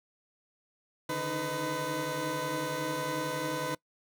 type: tone cluster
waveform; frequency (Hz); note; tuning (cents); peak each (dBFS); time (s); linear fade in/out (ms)
20% pulse; 143.5 / 154.5 / 312.3 / 503; D3 / D#3 / D#4 / B4; -40 / -12 / +7 / +32; -36 / -36 / -32 / -29; 1.09-3.75; 5
effects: noise-tail reverb RT60 0.1 s tail -22 dB re dry

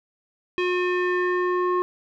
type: tone with low-pass filter sweep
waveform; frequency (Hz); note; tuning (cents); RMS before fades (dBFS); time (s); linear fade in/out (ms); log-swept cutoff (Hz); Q
square; 360; F#4; -47; -23; 0.58-1.82; 0; 2800 to 1200; 2.9
effects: none

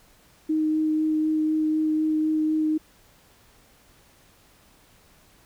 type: tone with vibrato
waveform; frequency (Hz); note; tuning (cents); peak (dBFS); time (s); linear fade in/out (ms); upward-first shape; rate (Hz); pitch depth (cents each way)
sine; 311.1; D#4; 0; -20; 0.49-2.78; 10; sine; 4; 9
effects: pink hiss -57 dBFS RMS until 5.45 s

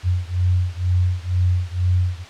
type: beating tone pair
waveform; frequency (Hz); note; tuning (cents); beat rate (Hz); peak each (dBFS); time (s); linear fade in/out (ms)
sine; 89.3 / 91.4; F2 / F#2; +39 / -21; 2.1; -19 / -20; 0.03-2.25; 50
effects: white hiss -40 dBFS RMS until 2.29 s + low-pass 4000 Hz 12 dB/octave

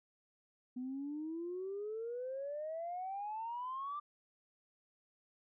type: exponential sweep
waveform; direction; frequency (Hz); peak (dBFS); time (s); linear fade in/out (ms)
sine; up; 246.9 to 1192; -38; 0.76-4; 10
effects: tanh soft clip ceiling -34 dBFS

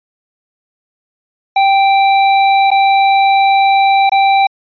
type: tone with dropouts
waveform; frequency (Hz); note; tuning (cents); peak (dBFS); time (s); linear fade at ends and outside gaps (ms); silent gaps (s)
square; 784; G5; 0; -8; 1.56-4.47; 5; 2.705-2.714 / 4.095-4.118
effects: resampled to 11025 Hz

